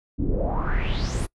brown noise with low-pass filter sweep, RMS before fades -24 dBFS, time 0.18-1.27 s, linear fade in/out 20 ms, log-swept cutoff 250 to 11000 Hz, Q 5.6, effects noise-tail reverb RT60 0.1 s tail -24 dB re dry

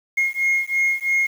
sine beating tone pair, 2147 / 2150 Hz, C7 / C7, +44 / +47 cents, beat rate 3 Hz, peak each -19 dBFS, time 0.17-1.27 s, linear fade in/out 10 ms, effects tanh soft clip ceiling -14 dBFS + 7-bit

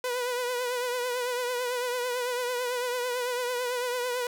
sawtooth tone with vibrato, 493.9 Hz, B4, in tune, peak -24 dBFS, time 0.04-4.27 s, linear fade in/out 2 ms, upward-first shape triangle, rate 9 Hz, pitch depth 55 cents each way, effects none

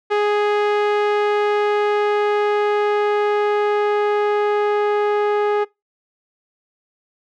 sawtooth tone with low-pass filter sweep, 415.3 Hz, G#4, in tune, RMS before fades -18 dBFS, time 0.1-5.65 s, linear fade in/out 20 ms, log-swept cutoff 2400 to 1500 Hz, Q 0.72, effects noise-tail reverb RT60 0.2 s tail -23 dB re dry

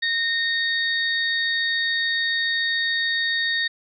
sine tone cluster, 1847 / 3714 / 4460 Hz, A#6 / A#7 / C#8, -16 / -7 / +10 cents, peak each -22 / -26 / -31 dBFS, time 0.02-3.68 s, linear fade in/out 10 ms, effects none

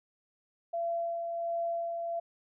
sine tone with tremolo, 678 Hz, E5, 49 cents sharp, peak -29 dBFS, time 0.73-2.2 s, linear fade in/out 10 ms, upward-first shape sine, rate 1.4 Hz, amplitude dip 35%, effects none

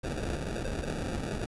pink noise with sample-and-hold, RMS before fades -34 dBFS, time 0.03-1.46 s, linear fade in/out 10 ms, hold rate 1050 Hz, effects resampled to 24000 Hz

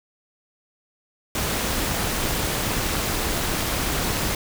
pink noise with amplitude modulation, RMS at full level -22 dBFS, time 1.35-4.35 s, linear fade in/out 2 ms, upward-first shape sine, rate 259 Hz, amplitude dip 55%, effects none

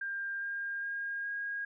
sine tone with pitch steps, 1597 / 1609 / 1621.2 / 1633.4 Hz, G6 / G6 / G#6 / G#6, +32 / +45 / -42 / -29 cents, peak -34 dBFS, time 0.01-1.65 s, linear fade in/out 5 ms, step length 410 ms, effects none

